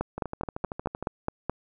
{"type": "two click trains", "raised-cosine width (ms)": 1, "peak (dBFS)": [-19, -13], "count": [12, 8], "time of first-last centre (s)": [[0.18, 1.026], [0.01, 1.496]], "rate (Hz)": [13, 4.71], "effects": []}